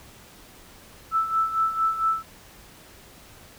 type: tone with tremolo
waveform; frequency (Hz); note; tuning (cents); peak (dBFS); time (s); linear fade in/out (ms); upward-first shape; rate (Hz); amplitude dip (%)
sine; 1318.5; E6; 0; -18; 1.11-2.23; 50; sine; 4.4; 70
effects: pink hiss -49 dBFS RMS until 3.58 s